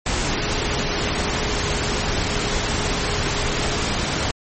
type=tone in noise; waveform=sine; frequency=415.3 Hz; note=G#4; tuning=in tune; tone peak=-32 dBFS; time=0.33-3.87 s; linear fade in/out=2 ms; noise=pink; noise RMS=-22 dBFS; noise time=0.06-4.31 s; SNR=-13 dB; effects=MP3 32 kbps